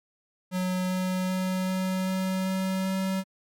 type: tone with pitch steps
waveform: square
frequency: 183.8 / 184.86 / 185.94 / 187.01 / 188.1 / 189.19 / 190.28 Hz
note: F#3 / F#3 / F#3 / F#3 / F#3 / F#3 / F#3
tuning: -11 / -1 / +9 / +19 / +29 / +39 / +49 cents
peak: -26 dBFS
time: 0.51-3.24 s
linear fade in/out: 50 ms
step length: 390 ms
effects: MP3 96 kbps